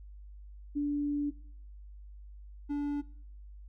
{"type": "tone pair in turn", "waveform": ["sine", "triangle"], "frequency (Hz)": [290, 288.9], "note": ["D4", "D4"], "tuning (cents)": [-22, -28], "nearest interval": "unison", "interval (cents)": 6, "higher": "first", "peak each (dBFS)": -28, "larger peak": "neither", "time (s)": [[0.75, 1.31], [2.69, 3.02]], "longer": "first", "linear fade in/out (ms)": 20, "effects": ["noise-tail reverb RT60 0.6 s tail -21 dB re dry", "added 50 Hz sine -46 dBFS peak until 3.68 s"]}